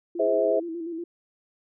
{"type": "tone with vibrato", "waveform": "sine", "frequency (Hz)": 334.2, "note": "E4", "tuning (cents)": 24, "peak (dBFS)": -30, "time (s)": [0.15, 1.04], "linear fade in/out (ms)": 5, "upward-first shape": "square", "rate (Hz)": 8.4, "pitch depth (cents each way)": 49}
{"type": "chord", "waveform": "sine", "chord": "Ab augmented", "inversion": "none", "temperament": "just", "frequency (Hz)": [415.3, 519.1, 648.9], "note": ["Ab4", "C5", "E5"], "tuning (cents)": [0, -14, -27], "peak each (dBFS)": [-25, -25, -23], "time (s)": [0.19, 0.6], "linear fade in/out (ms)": 10}
{"effects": []}